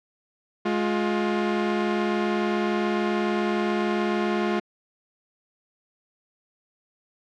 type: tone pair together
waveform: sawtooth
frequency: 210.5 / 354 Hz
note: G#3 / F4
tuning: +24 / +23 cents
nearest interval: major sixth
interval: 899 cents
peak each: -21 dBFS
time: 0.65-4.6 s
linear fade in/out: 10 ms
effects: low-pass 3000 Hz 12 dB/octave